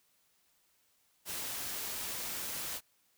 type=noise; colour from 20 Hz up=white; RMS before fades=-39 dBFS; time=1.25-2.81 s; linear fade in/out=50 ms; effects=white hiss -72 dBFS RMS until 3.17 s